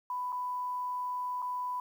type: tone with dropouts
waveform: sine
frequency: 994 Hz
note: B5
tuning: 11 cents sharp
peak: -32 dBFS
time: 0.1-1.8 s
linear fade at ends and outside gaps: 2 ms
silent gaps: 0.322-0.326 / 1.42-1.424 s
effects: 10-bit